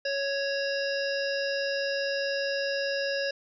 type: harmonic tone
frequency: 554.4 Hz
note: C#5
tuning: in tune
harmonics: 1 / 3 / 5 / 7 / 9 / 10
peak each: -29 / -33 / -38 / -44 / -36 / -42 dBFS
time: 0.05-3.31 s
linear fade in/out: 5 ms
effects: none